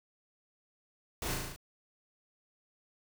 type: noise with echo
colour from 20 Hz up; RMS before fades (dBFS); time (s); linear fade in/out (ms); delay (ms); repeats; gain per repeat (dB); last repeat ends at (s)
pink; -37; 1.22-1.34; 2; 37; 6; -2; 1.562
effects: none